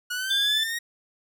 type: exponential sweep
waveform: sawtooth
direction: up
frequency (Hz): 1449 to 1893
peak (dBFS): -24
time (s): 0.1-0.79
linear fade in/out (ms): 10
type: tone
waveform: sine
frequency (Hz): 3520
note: A7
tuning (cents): 0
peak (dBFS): -21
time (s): 0.3-0.64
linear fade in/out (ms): 10
effects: none